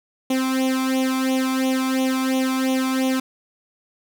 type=tone with flanger; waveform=sawtooth; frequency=261.6 Hz; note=C4; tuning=in tune; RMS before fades=-21 dBFS; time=0.3-3.2 s; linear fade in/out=5 ms; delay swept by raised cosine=0.31 to 0.88 ms; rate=2.9 Hz; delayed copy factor=+0.85; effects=none